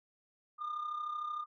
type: tone with amplitude modulation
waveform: sine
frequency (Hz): 1212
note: D#6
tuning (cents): -46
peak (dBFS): -31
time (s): 0.58-1.46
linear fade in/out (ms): 50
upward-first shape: sine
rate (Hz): 33.2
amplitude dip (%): 65
effects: tanh soft clip ceiling -33 dBFS